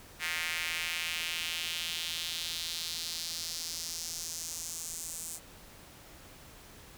square tone with high-pass filter sweep, 83.1 Hz, E2, 15 cents sharp, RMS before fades -37 dBFS, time 0.19-5.4 s, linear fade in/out 50 ms, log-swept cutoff 2000 to 8000 Hz, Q 2.3, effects pink hiss -53 dBFS RMS until 6.97 s

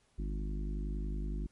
harmonic tone, 50.8 Hz, G#1, 38 cents flat, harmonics 1 / 3 / 4 / 5 / 6 / 7, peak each -34 / -44 / -46 / -48 / -50 / -51 dBFS, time 0.18-1.47 s, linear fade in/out 10 ms, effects pink hiss -71 dBFS RMS until 1.51 s + MP3 48 kbps

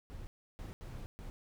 brown noise bursts at uneven times, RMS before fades -45 dBFS, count 4, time 0.1-0.27 / 0.59-0.73 / 0.81-1.06 / 1.19-1.3 s, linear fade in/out 0 ms, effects none

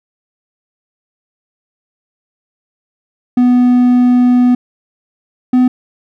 triangle tone pair in turn, 247.2 / 251.8 Hz, B3 / B3, +2 / +34 cents, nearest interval unison, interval 32 cents, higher second, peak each -4 dBFS, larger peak neither, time 3.37-4.55 / 5.53-5.68 s, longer first, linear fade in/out 5 ms, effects none

